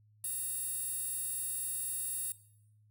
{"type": "tone with high-pass filter", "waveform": "15% pulse", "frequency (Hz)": 924, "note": "A#5", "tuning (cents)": -16, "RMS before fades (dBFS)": -37, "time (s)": [0.24, 2.32], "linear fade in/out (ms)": 2, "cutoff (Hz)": 11000, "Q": 3.4, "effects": ["noise-tail reverb RT60 0.7 s tail -17 dB re dry", "added 106 Hz sine -62 dBFS peak until 2.9 s"]}